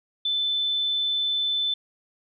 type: tone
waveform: sine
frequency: 3520 Hz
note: A7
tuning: in tune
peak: -22 dBFS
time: 0.25-1.74 s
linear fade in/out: 5 ms
effects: none